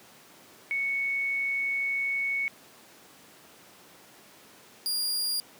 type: tone pair in turn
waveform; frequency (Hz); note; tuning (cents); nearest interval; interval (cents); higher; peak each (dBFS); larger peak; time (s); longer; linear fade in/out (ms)
sine / sawtooth; 2217 / 4821; C#7 / D8; 0 / +45; octave + minor second; 1345; second; -26 / -24; second; 0.71-2.48 / 4.86-5.4; first; 0
effects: pink hiss -53 dBFS RMS until 5.59 s + high-pass 200 Hz 12 dB/octave